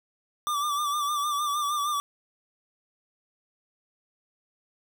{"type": "tone with vibrato", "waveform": "square", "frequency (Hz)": 1174.7, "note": "D6", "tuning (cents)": 0, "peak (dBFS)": -26, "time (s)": [0.47, 2], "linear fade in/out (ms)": 0, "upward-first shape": "sine", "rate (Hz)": 6.5, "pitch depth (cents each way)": 52, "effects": ["11-bit"]}